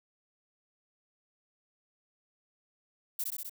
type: noise with echo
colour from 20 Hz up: violet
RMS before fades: -33 dBFS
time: 3.19-3.24 s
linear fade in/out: 5 ms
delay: 64 ms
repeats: 4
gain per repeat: -2 dB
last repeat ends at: 3.496 s
effects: none